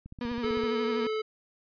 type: click train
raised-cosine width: 5 ms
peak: -31 dBFS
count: 10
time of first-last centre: 0.06-0.637 s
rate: 15.6 Hz
type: tone with vibrato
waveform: 35% pulse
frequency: 238.2 Hz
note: A#3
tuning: 38 cents sharp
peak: -29 dBFS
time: 0.21-1.07 s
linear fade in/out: 2 ms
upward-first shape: triangle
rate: 12 Hz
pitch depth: 57 cents each way
type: tone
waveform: square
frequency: 434.3 Hz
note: A4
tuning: 23 cents flat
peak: -29 dBFS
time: 0.43-1.22 s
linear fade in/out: 10 ms
effects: resampled to 11025 Hz